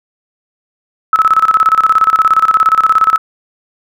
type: tone with tremolo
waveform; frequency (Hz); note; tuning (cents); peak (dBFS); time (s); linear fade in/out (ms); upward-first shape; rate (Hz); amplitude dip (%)
sine; 1300; E6; -24; -4; 1.13-3.18; 2; square; 17; 80
effects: none